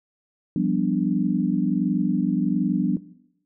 sine chord, G dominant seventh, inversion third, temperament equal, 174.61 / 196 / 246.9 / 293.7 Hz, F3 / G3 / B3 / D4, 0 / 0 / 0 / 0 cents, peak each -25 dBFS, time 0.56-2.97 s, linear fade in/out 2 ms, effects noise-tail reverb RT60 0.8 s tail -18 dB re dry

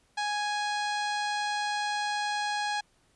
harmonic tone, 830.6 Hz, G#5, in tune, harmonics 1 / 2 / 3 / 4 / 5 / 6 / 7 / 8 / 9 / 10, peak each -30 / -34 / -41 / -41 / -39 / -45 / -48 / -50 / -52 / -50 dBFS, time 0.17-2.81 s, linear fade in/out 10 ms, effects pink hiss -67 dBFS RMS until 3.15 s + resampled to 24000 Hz

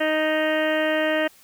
harmonic tone, 311.1 Hz, D#4, in tune, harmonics 1 / 2 / 3 / 4 / 5 / 6 / 7 / 8 / 9 / 10, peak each -26 / -22 / -35 / -35 / -31 / -27 / -38 / -37 / -34 / -37 dBFS, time 0-1.28 s, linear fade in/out 10 ms, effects white hiss -53 dBFS RMS until 1.43 s

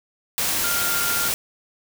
sine tone in noise, 1400 Hz, F6, 4 cents sharp, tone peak -26 dBFS, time 0.64-1.28 s, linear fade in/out 0 ms, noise white, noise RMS -23 dBFS, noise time 0.38-1.34 s, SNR -6 dB, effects none

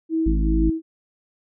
sine tone with tremolo, 322.9 Hz, E4, 36 cents flat, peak -18 dBFS, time 0.09-0.82 s, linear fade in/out 50 ms, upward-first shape sine, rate 2.3 Hz, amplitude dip 75%
harmonic tone, 53 Hz, G#1, 36 cents sharp, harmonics 1 / 3 / 4 / 5 / 6, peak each -18 / -28 / -30 / -32 / -34 dBFS, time 0.26-0.7 s, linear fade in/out 5 ms
effects none

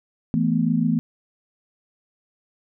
sine chord, E suspended fourth, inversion none, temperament equal, 164.81 / 220 / 246.9 Hz, E3 / A3 / B3, 0 / 0 / 0 cents, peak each -22 dBFS, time 0.34-0.99 s, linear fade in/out 0 ms, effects none

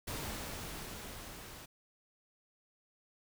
pink noise with level ramp, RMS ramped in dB -40 to -50 dBFS, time 0.07-1.66 s, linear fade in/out 10 ms, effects none

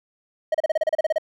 triangle tone bursts, 629 Hz, D#5, 19 cents sharp, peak -15 dBFS, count 12, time 0.52-1.183 s, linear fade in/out 5 ms, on 25 ms, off 33 ms, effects none

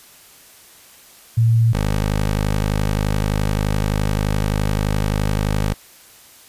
sine / 15% pulse tone pair in turn, 114.4 / 51.64 Hz, A#2 / G#1, -32 / -9 cents, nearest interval octave + major second, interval 1377 cents, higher first, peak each -11 dBFS, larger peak neither, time 1.37-1.73 / 1.73-5.74 s, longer second, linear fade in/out 10 ms, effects white hiss -46 dBFS RMS until 6.48 s + resampled to 32000 Hz

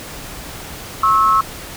sine tone pair together, 1087 / 1302.9 Hz, C#6 / E6, -34 / -21 cents, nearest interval minor third, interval 313 cents, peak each -13 dBFS, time 1.03-1.41 s, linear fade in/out 5 ms, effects pink hiss -32 dBFS RMS until 1.76 s

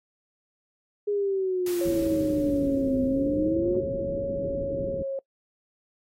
sine exponential two-way sweep, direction down then up, 415.3 to 256 to 371.6 Hz, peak -23 dBFS, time 1.07-3.81 s, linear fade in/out 10 ms, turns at 3.03 s
white noise with exponential decay, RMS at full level -37 dBFS, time 1.66-3.55 s, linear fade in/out 5 ms, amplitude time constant 410 ms
sine tone with vibrato, 548 Hz, C#5, 20 cents flat, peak -27 dBFS, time 1.81-5.19 s, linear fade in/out 2 ms, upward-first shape sine, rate 0.49 Hz, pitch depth 24 cents each way
white low-pass noise, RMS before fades -34 dBFS, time 1.85-5.03 s, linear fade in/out 10 ms, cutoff 440 Hz, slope 48 dB/octave
effects noise-tail reverb RT60 0.1 s tail -23 dB re dry + AAC 48 kbps

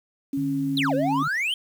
sine tone with pitch glide, 276.2 to 274.1 Hz, C#4 to C#4, -6 to -19 cents, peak -23 dBFS, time 0.33-1.23 s, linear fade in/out 5 ms, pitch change -13 cents, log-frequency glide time 0.43-0.63 s
sine tone, 149.3 Hz, D3, 29 cents sharp, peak -30 dBFS, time 0.37-1.28 s, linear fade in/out 5 ms
triangle exponential two-way sweep, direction down then up, 4227 to 493.2 to 3203 Hz, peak -21 dBFS, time 0.77-1.54 s, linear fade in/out 2 ms, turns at 0.94 s
effects 8-bit

